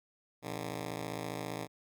10% pulse ring-modulated tone, 146.83 Hz, D3, in tune, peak -26 dBFS, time 0.42-1.68 s, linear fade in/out 50 ms, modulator 27.5 Hz, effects none

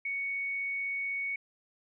sine tone, 2226 Hz, C#7, 7 cents sharp, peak -31 dBFS, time 0.05-1.36 s, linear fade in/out 5 ms, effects none

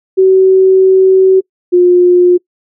sine tone pair in turn, 378.7 / 356.7 Hz, F#4 / F4, +40 / +37 cents, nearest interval minor second, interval 103 cents, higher first, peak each -3 dBFS, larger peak neither, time 0.17-1.41 / 1.72-2.38 s, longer first, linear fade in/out 20 ms, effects noise-tail reverb RT60 0.1 s tail -24 dB re dry

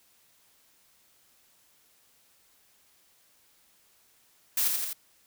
blue noise with echo, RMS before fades -26 dBFS, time 4.57-4.68 s, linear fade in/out 5 ms, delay 84 ms, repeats 3, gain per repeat -3 dB, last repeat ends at 4.932 s, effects white hiss -64 dBFS RMS until 5.26 s

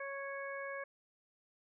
harmonic tone, 553 Hz, C#5, 4 cents flat, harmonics 1 / 2 / 3 / 4, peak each -43 / -47 / -45 / -49 dBFS, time 0-0.84 s, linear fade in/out 5 ms, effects none

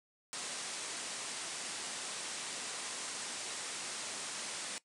white low-pass noise, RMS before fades -42 dBFS, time 0.33-4.78 s, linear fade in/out 0 ms, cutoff 9700 Hz, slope 96 dB/octave, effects noise-tail reverb RT60 0.1 s tail -18 dB re dry + high-pass 200 Hz 12 dB/octave

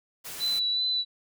white noise, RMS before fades -39 dBFS, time 0.24-0.6 s, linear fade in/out 20 ms
sine tone with vibrato, 3975 Hz, B7, 10 cents sharp, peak -24 dBFS, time 0.39-1.05 s, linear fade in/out 50 ms, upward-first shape sine, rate 2.6 Hz, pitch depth 20 cents each way
effects none

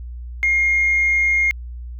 sine tone, 2134 Hz, C7, 34 cents sharp, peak -13 dBFS, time 0.43-1.51 s, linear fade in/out 0 ms, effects tanh soft clip ceiling -10 dBFS + added 60 Hz sine -29 dBFS peak until 1.99 s

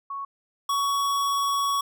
sine / square tone pair in turn, 1108.7 / 1120.3 Hz, C#6 / C#6, 0 / +18 cents, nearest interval unison, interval 18 cents, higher second, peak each -30 / -23 dBFS, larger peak second, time 0.1-0.25 / 0.69-1.81 s, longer second, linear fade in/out 5 ms, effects none

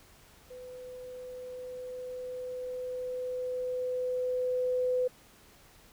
sine tone with level ramp, 503 Hz, B4, 32 cents sharp, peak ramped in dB -43 to -25 dBFS, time 0.5-5.08 s, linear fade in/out 10 ms, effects pink hiss -58 dBFS RMS until 5.92 s

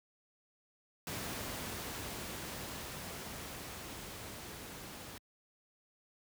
pink noise with level ramp, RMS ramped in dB -40 to -48 dBFS, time 1.07-5.18 s, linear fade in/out 2 ms, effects high-pass 60 Hz 12 dB/octave

